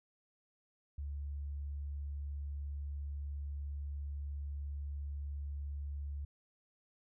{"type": "tone", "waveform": "sine", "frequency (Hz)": 71.5, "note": "D2", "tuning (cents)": -46, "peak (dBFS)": -38, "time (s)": [0.98, 6.25], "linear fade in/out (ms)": 5, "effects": []}